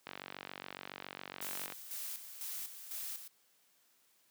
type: click train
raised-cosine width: 0.3 ms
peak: -26 dBFS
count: 79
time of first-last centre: 0.07-1.723 s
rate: 47.2 Hz
type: noise with tremolo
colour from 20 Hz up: blue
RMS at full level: -42 dBFS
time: 1.41-3.28 s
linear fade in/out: 5 ms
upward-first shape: square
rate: 2 Hz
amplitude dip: 60%
effects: white hiss -71 dBFS RMS until 4.3 s + high-pass 150 Hz 12 dB/octave